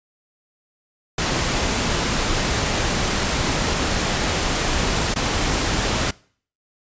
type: noise with dropouts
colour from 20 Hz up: pink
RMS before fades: -21 dBFS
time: 1.18-6.11 s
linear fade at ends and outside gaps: 5 ms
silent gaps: 5.141-5.159 s
effects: noise-tail reverb RT60 0.5 s tail -23 dB re dry + resampled to 16000 Hz